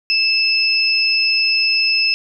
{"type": "tone pair together", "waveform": "sine", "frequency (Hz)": [2637, 5177], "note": ["E7", "E8"], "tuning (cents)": [0, -32], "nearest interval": "octave", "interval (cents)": 1168, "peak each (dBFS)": -16, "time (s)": [0.1, 2.14], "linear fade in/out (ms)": 0, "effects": []}